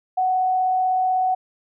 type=tone with frequency modulation; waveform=sine; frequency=744 Hz; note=F#5; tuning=9 cents sharp; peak=-17 dBFS; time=0.17-1.35 s; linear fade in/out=10 ms; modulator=36.1 Hz; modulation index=0.24; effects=none